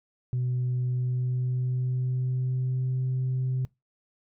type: tone with pitch glide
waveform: sine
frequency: 125.2 to 128.94 Hz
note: B2 to C3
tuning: +24 to -25 cents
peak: -23 dBFS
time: 0.33-3.65 s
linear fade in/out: 0 ms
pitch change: +51 cents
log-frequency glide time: 0.88-2.99 s
effects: noise-tail reverb RT60 0.2 s tail -23 dB re dry + tanh soft clip ceiling -22 dBFS